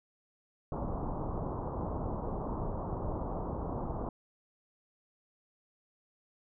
pink low-pass noise, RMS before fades -36 dBFS, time 0.72-4.09 s, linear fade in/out 2 ms, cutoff 1100 Hz, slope 48 dB/octave, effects none

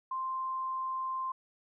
sine tone, 1046.5 Hz, C6, in tune, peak -32 dBFS, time 0.11-1.32 s, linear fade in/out 5 ms, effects none

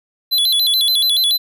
square tone with vibrato, 3712 Hz, A#7, 8 cents flat, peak -13 dBFS, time 0.31-1.38 s, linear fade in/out 20 ms, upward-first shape square, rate 7 Hz, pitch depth 150 cents each way, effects none

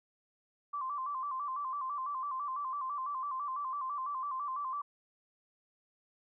sine tone with vibrato, 1100 Hz, C#6, 14 cents flat, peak -34 dBFS, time 0.73-4.82 s, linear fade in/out 10 ms, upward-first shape square, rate 6 Hz, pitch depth 91 cents each way, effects none

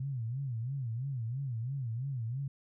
sine tone with vibrato, 125.2 Hz, B2, 24 cents sharp, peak -33 dBFS, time 0-2.48 s, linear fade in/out 5 ms, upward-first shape sine, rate 3 Hz, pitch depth 200 cents each way, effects none

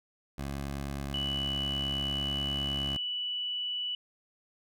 15% pulse tone with vibrato, 69.3 Hz, C#2, in tune, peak -28 dBFS, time 0.38-2.97 s, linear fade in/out 5 ms, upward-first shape sine, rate 0.59 Hz, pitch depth 9 cents each way
sine tone, 2960 Hz, F#7, in tune, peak -31 dBFS, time 1.14-3.95 s, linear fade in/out 2 ms
effects none

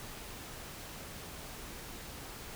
silence, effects pink hiss -46 dBFS RMS until 2.55 s

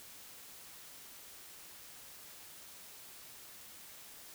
silence, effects white hiss -53 dBFS RMS until 4.34 s

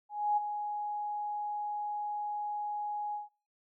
sine tone with ADSR envelope, 833 Hz, G#5, 5 cents sharp, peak -24 dBFS, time 0.09-3.29 s, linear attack 280 ms, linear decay 18 ms, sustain -9 dB, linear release 150 ms, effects noise-tail reverb RT60 0.4 s tail -26 dB re dry

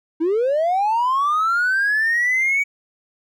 triangle linear sweep, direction up, 307.8 to 2270 Hz, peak -13 dBFS, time 0.2-2.64 s, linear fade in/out 20 ms, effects tanh soft clip ceiling -12 dBFS

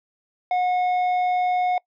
sine tone with tanh clipping, 726 Hz, F#5, 33 cents flat, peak -20 dBFS, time 0.51-1.78 s, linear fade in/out 2 ms, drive 7 dB, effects noise-tail reverb RT60 0.1 s tail -24 dB re dry

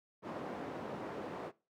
white band-pass noise, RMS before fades -43 dBFS, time 0.22-1.52 s, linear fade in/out 50 ms, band 170 to 680 Hz, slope 12 dB/octave, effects noise-tail reverb RT60 0.3 s tail -20 dB re dry

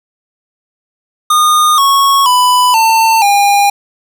square tone with pitch steps, 1225 / 1104 / 995 / 896.8 / 808.2 Hz, D#6 / C#6 / B5 / A5 / G#5, -27 / -7 / +13 / +33 / -47 cents, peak -7 dBFS, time 1.3-3.7 s, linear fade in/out 5 ms, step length 480 ms, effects none

